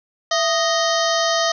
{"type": "harmonic tone with a mistuned harmonic", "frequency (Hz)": 622.3, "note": "D#5", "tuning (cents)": 0, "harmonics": [1, 2, 3, 5, 6, 7, 8, 9, 10], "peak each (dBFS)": [-20, -23, -25, -27, -28, -28, -29, -30, -30], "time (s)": [0.31, 1.52], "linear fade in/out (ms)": 5, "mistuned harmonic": 1, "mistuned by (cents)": 120, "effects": []}